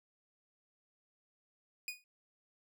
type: tone with exponential decay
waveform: sawtooth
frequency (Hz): 2469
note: D#7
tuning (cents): -14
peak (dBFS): -32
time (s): 1.88-2.04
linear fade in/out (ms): 1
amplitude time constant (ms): 34
effects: none